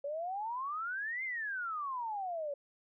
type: exponential two-way sweep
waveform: sine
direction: up then down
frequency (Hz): 554.4 to 2133 to 554.4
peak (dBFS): -35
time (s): 0.04-2.54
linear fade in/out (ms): 5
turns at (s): 1.24
effects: none